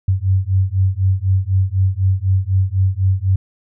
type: beating tone pair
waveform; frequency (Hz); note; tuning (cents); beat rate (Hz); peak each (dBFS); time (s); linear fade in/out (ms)
sine; 93.2 / 97.2; F#2 / G2; +13 / -14; 4; -16; 0.08-3.36; 5
effects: none